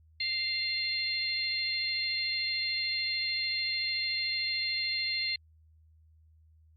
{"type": "harmonic tone with a mistuned harmonic", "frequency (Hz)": 698.5, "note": "F5", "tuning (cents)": 0, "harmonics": [3, 4, 5, 6], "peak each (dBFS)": [-34, -40, -43, -31], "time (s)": [0.2, 5.36], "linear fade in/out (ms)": 5, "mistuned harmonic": 4, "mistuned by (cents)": -24, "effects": ["added 79 Hz sine -58 dBFS peak until 6.76 s", "Opus 48 kbps"]}